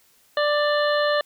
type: harmonic tone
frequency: 590 Hz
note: D5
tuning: 8 cents sharp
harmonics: 1 / 2 / 3 / 5 / 6 / 7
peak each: -20 / -26 / -26 / -33 / -34 / -33 dBFS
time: 0.37-1.21 s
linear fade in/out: 2 ms
effects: white hiss -59 dBFS RMS until 1.25 s